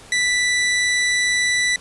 sawtooth tone, 1975.5 Hz, B6, in tune, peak -13 dBFS, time 0.12-1.76 s, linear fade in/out 2 ms, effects pink hiss -43 dBFS RMS until 1.8 s + resampled to 24000 Hz

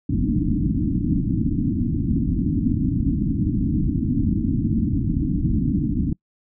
white low-pass noise, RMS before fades -21 dBFS, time 0.09-6.13 s, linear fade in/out 5 ms, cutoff 310 Hz, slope 96 dB/octave, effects noise-tail reverb RT60 0.1 s tail -26 dB re dry

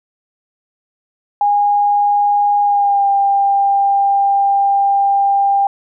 sine tone with pitch glide, 819 to 796.1 Hz, G#5 to G5, -24 to +27 cents, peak -10 dBFS, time 1.41-5.67 s, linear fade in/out 2 ms, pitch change -49 cents, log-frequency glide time 2.62-3.09 s, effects none

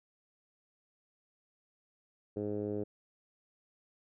10% pulse tone with low-pass filter, 103.83 Hz, G#2, in tune, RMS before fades -36 dBFS, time 2.36-2.84 s, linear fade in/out 10 ms, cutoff 430 Hz, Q 2.6, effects none

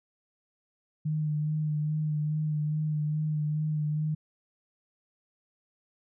sine tone with vibrato, 152.4 Hz, D#3, 36 cents flat, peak -26 dBFS, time 1.05-4.15 s, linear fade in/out 10 ms, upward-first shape sine, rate 2.4 Hz, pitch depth 23 cents each way, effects none

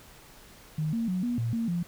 sine tone with pitch steps, 154.8 / 229.5 / 183.6 / 241.7 / 116.1 / 229.4 / 173.1 Hz, D#3 / A#3 / F#3 / B3 / A#2 / A#3 / F3, -9 / -27 / -13 / -37 / -7 / -28 / -15 cents, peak -26 dBFS, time 0.78-1.83 s, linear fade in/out 5 ms, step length 150 ms, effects pink hiss -52 dBFS RMS until 1.87 s

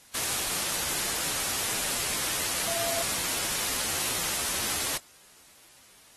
sine tone in noise, 677 Hz, E5, 46 cents sharp, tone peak -34 dBFS, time 2.67-3.03 s, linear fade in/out 10 ms, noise white, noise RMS -29 dBFS, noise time 0.14-4.98 s, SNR -8 dB, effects white hiss -55 dBFS RMS until 6.16 s + AAC 32 kbps

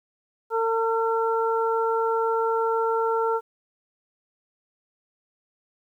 harmonic tone, 453 Hz, A#4, 50 cents flat, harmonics 1 / 2 / 3, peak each -23 / -26 / -28 dBFS, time 0.5-3.41 s, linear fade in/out 50 ms, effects 10-bit

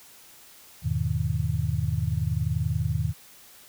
sine chord, E major seventh, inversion none, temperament just, 82.41 / 103.01 / 123.61 / 154.51 Hz, E2 / G#2 / B2 / D#3, 0 / -14 / +2 / -12 cents, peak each -29 dBFS, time 0.82-3.14 s, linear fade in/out 50 ms, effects white hiss -51 dBFS RMS until 3.68 s

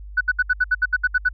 sine tone bursts, 1490 Hz, F#6, 12 cents sharp, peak -13 dBFS, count 11, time 0.17-1.29 s, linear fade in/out 10 ms, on 40 ms, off 68 ms, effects tanh soft clip ceiling -9 dBFS + added 50 Hz sine -34 dBFS peak until 1.33 s

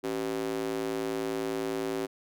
square tone with high-pass filter, 55 Hz, A1, in tune, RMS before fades -32 dBFS, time 0.03-2.07 s, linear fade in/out 20 ms, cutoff 340 Hz, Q 3.8, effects none

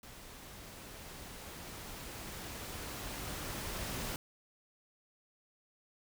pink noise with level ramp, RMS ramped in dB -52 to -39 dBFS, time 0.03-4.16 s, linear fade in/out 2 ms, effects none

